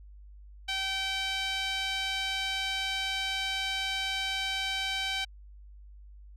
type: tone with band-pass filter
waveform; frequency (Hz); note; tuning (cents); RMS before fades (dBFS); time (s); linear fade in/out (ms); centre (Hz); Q
sawtooth; 772; G5; -27; -32; 0.68-5.25; 10; 3200; 1.8
effects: added 50 Hz sine -47 dBFS peak until 6.36 s